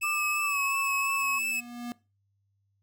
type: tone with vibrato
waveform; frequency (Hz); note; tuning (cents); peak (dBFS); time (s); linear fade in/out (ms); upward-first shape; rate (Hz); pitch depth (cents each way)
45% pulse; 2600; E7; -24; -27; 0.01-1.61; 20; sine; 2.9; 24
type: tone with pitch glide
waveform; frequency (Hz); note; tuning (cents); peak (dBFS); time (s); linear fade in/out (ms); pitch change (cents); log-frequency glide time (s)
sine; 1193 to 1100.3; D6 to C#6; +27 to -13; -30; 0.03-1.39; 10; -140; 0.39-0.64
type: tone with exponential growth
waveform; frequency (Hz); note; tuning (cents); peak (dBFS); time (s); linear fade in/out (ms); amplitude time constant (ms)
square; 240.4; B3; -46; -33; 0.9-1.92; 0; 220
effects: noise-tail reverb RT60 0.3 s tail -21 dB re dry + added 99 Hz sine -70 dBFS peak until 2.82 s